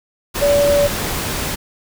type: tone in noise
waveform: sine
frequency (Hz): 574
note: D5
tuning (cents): -40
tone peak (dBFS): -11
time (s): 0.41-0.88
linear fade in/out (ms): 20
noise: pink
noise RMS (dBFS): -22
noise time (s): 0.34-1.56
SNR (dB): +8
effects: none